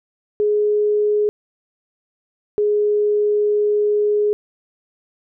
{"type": "tone pair in turn", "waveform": "sine", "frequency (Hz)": [418.6, 417.1], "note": ["G#4", "G#4"], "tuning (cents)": [14, 7], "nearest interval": "unison", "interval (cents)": 7, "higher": "first", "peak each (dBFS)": -14, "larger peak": "neither", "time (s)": [[0.4, 1.29], [2.58, 4.33]], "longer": "second", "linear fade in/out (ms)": 0, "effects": []}